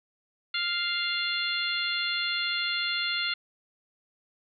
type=harmonic tone with a mistuned harmonic; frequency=698.5 Hz; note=F5; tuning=in tune; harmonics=2 / 3 / 4 / 5 / 6; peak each=-33 / -33 / -33 / -33 / -33 dBFS; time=0.54-3.34 s; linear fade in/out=5 ms; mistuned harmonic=5; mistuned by=-17 cents; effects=none